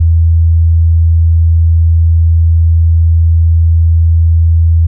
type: tone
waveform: sine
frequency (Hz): 82.41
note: E2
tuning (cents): 0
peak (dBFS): -4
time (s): 0-4.87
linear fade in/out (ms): 10
effects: none